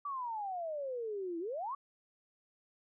sine exponential two-way sweep, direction down then up, 1173 to 325.8 to 1164 Hz, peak -36 dBFS, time 0.05-1.75 s, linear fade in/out 5 ms, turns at 1.39 s, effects none

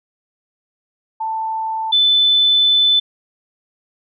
sine tone pair in turn, 886 / 3510 Hz, A5 / A7, +12 / -5 cents, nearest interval 2 octaves, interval 2383 cents, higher second, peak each -19 / -10 dBFS, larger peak second, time 1.2-1.92 / 1.92-3 s, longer second, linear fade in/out 10 ms, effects none

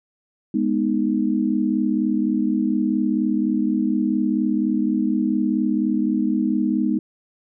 sine chord, G# minor, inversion none, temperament equal, 207.7 / 246.9 / 311.1 Hz, G#3 / B3 / D#4, 0 / 0 / 0 cents, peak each -22 dBFS, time 0.54-6.99 s, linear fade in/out 5 ms, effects none

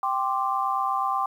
sine chord, G suspended fourth, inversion none, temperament equal, 784 / 1046.5 / 1174.7 Hz, G5 / C6 / D6, 0 / 0 / 0 cents, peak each -27 dBFS, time 0.03-1.26 s, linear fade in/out 2 ms, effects 9-bit

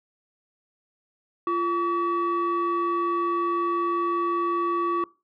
sine tone pair together, 344.9 / 1139.5 Hz, F4 / C#6, -22 / +47 cents, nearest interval octave + major sixth, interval 2069 cents, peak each -24 / -22 dBFS, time 1.47-5.04 s, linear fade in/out 2 ms, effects noise-tail reverb RT60 0.3 s tail -22 dB re dry + tanh soft clip ceiling -19 dBFS

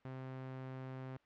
sawtooth tone, 130.81 Hz, C3, in tune, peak -40 dBFS, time 0.05-1.17 s, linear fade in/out 2 ms, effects white hiss -71 dBFS RMS until 1.25 s + low-pass 2000 Hz 12 dB/octave

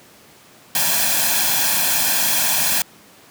white noise with comb filter, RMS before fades -18 dBFS, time 0.75-2.82 s, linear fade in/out 2 ms, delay 1.2 ms, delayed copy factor +0.7, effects pink hiss -47 dBFS RMS until 3.3 s + high-pass 150 Hz 12 dB/octave

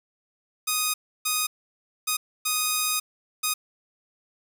5% pulse tone bursts at uneven times, 1244.5 Hz, D#6, in tune, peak -11 dBFS, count 5, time 0.67-0.94 / 1.25-1.47 / 2.07-2.17 / 2.45-3 / 3.43-3.54 s, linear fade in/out 10 ms, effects none

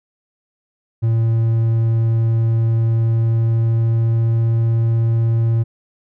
triangle tone with pitch glide, 113.8 to 114.53 Hz, A#2 to A#2, -41 to -30 cents, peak -11 dBFS, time 1.02-5.64 s, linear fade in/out 20 ms, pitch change +11 cents, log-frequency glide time 2.8-4.55 s, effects none

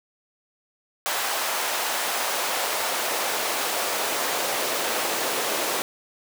pink noise with high-pass filter sweep, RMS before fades -26 dBFS, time 1.06-5.82 s, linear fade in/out 0 ms, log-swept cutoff 780 to 440 Hz, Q 1.2, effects none

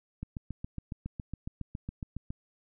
click train, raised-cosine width 5 ms, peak -24 dBFS, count 16, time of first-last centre 0.23-2.305 s, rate 7.23 Hz, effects none

